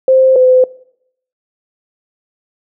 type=tone pair in turn; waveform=sine; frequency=523.3 / 510.5 Hz; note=C5 / C5; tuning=0 / -43 cents; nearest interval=unison; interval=43 cents; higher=first; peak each=-5 dBFS; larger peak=neither; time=0.08-0.36 / 0.36-0.64 s; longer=neither; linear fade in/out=2 ms; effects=noise-tail reverb RT60 0.7 s tail -21 dB re dry